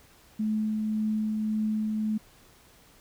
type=tone with tremolo; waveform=sine; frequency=215.6 Hz; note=A3; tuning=35 cents flat; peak=-24 dBFS; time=0.39-2.18 s; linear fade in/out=10 ms; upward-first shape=triangle; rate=1.8 Hz; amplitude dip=25%; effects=pink hiss -57 dBFS RMS until 3 s